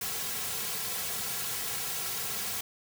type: noise with comb filter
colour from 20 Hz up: white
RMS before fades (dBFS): -34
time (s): 0.01-2.61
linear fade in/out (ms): 5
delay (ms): 3.3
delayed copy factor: -0.8
effects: none